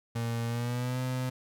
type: tone with pitch glide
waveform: 35% pulse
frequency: 116.54 to 127.82 Hz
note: A#2 to C3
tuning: 0 to -40 cents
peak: -28 dBFS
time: 0.15-1.3 s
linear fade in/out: 10 ms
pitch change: +160 cents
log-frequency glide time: 0.46-1 s
effects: none